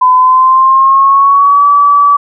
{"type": "tone with pitch glide", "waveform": "sine", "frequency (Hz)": [1012, 1149.1], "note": ["B5", "D6"], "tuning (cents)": [42, -38], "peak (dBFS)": -3, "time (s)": [0.01, 2.17], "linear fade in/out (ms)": 10, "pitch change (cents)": 220, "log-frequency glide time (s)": [0.15, 1.66], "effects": []}